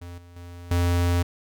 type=tone with level steps; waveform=square; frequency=87.31 Hz; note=F2; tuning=in tune; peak=-37 / -46 / -39 / -20 dBFS; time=0.01-1.23 s; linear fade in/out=10 ms; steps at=0.18 / 0.36 / 0.71 s; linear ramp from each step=2 ms; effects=none